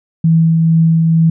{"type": "tone with tremolo", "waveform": "sine", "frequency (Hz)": 163.3, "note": "E3", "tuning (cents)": -16, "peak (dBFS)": -6, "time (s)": [0.24, 1.3], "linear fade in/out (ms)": 5, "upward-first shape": "triangle", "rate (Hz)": 2.2, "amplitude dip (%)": 25, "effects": []}